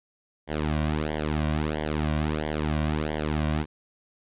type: tone with flanger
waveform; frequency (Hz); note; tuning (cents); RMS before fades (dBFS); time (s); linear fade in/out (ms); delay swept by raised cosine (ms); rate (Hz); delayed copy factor
sawtooth; 76.5; D#2; -29; -27; 0.47-3.66; 50; 0.76 to 2.36; 1.5; -1
effects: resampled to 8000 Hz